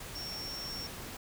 sine tone in noise, 5480 Hz, F8, 34 cents flat, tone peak -39 dBFS, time 0.15-0.87 s, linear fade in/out 5 ms, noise pink, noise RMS -44 dBFS, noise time 0-1.17 s, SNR +2 dB, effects none

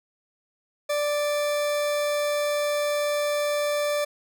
40% pulse tone, 587.3 Hz, D5, in tune, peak -22 dBFS, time 0.89-4.05 s, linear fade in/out 10 ms, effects none

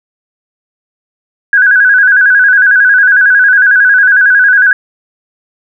sine tone with vibrato, 1568 Hz, G6, in tune, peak -3 dBFS, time 1.53-4.73 s, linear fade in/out 2 ms, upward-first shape square, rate 11 Hz, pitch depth 74 cents each way, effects none

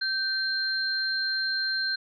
sine tone pair together, 1555 / 4171 Hz, G6 / C8, -14 / -6 cents, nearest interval octave + perfect fourth, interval 1708 cents, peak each -28 dBFS, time 0.01-1.96 s, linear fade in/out 10 ms, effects none

